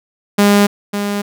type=tone with echo; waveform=sawtooth; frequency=203.6 Hz; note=G#3; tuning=34 cents flat; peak=-4 dBFS; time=0.38-0.67 s; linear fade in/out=10 ms; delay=550 ms; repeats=1; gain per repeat=-9 dB; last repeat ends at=1.22 s; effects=none